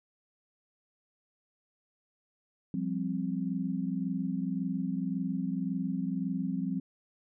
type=chord; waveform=sine; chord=F suspended second; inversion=none; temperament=just; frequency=174.61 / 196.44 / 261.9 Hz; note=F3 / G3 / C4; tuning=0 / +4 / +2 cents; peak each=-34 / -34 / -34 dBFS; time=2.74-6.8 s; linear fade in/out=2 ms; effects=none